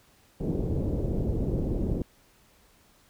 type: low-pass noise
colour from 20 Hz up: pink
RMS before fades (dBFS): -28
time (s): 0.4-2.02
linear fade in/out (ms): 2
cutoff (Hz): 480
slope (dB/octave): 24
effects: pink hiss -61 dBFS RMS until 3.09 s